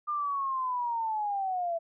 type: linear sweep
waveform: sine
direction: down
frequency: 1209 to 659.3 Hz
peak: -28 dBFS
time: 0.07-1.79 s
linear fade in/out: 20 ms
effects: none